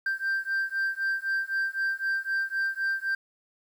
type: beating tone pair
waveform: sine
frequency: 1572 / 1575.9 Hz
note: G6 / G6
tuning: +4 / +9 cents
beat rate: 3.9 Hz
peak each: -27 dBFS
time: 0.06-3.15 s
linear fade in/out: 5 ms
effects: tanh soft clip ceiling -23 dBFS + 9-bit